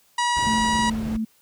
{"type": "harmonic tone", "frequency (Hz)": 964, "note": "B5", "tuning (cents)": -42, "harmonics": [1, 2, 3, 4, 5, 6, 7, 8, 9, 10], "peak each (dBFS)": [-21, -27, -31, -33, -35, -37, -38, -39, -40, -41], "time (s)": [0.18, 0.9], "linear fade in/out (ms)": 5}
{"type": "noise", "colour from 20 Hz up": "brown", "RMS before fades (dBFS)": -28, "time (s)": [0.36, 1.17], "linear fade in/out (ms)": 10}
{"type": "tone with tremolo", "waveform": "sine", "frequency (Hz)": 221, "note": "A3", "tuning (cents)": 8, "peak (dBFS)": -22, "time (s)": [0.46, 1.25], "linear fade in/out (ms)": 10, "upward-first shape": "triangle", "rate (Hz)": 3, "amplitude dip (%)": 35}
{"effects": ["white hiss -60 dBFS RMS until 1.41 s", "high-pass 60 Hz 12 dB/octave"]}